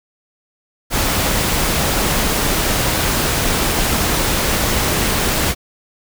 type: noise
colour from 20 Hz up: pink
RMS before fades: -17 dBFS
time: 0.9-5.55 s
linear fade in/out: 50 ms
effects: none